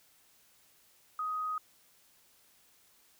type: tone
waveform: sine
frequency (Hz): 1253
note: D#6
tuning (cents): +12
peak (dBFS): -32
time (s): 1.19-1.58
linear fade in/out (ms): 2
effects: white hiss -65 dBFS RMS until 3.19 s